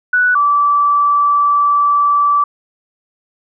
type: tone pair in turn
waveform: sine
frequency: 1480 / 1159.2 Hz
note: F#6 / D6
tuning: 0 / -23 cents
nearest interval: major third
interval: 423 cents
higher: first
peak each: -9 dBFS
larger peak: neither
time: 0.13-0.35 / 0.35-2.44 s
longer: second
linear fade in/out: 5 ms
effects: none